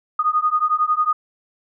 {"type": "beating tone pair", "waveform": "sine", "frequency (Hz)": [1230, 1241], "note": ["D#6", "D#6"], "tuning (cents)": [-20, -5], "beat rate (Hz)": 11, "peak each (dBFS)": -19, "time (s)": [0.19, 1.13], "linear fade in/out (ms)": 5, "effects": []}